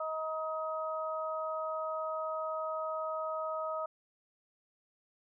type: harmonic tone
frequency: 315.9 Hz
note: D#4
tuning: 26 cents sharp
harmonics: 2 / 3 / 4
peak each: -36 / -44 / -37 dBFS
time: 0-3.86 s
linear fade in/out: 5 ms
effects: none